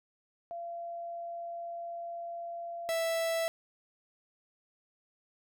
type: tone pair in turn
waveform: sine / 45% pulse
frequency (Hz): 684 / 659.5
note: F5 / E5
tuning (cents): -36 / +1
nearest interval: minor second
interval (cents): 63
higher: first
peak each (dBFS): -37 / -29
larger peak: second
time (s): 0.51-2.89 / 2.89-3.48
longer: first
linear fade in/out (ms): 0
effects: none